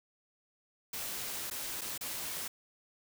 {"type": "noise with dropouts", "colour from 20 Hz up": "white", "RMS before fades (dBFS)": -39, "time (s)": [0.93, 2.48], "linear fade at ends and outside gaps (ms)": 5, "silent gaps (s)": [[1.501, 1.51], [1.811, 1.815], [1.978, 2.009]], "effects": []}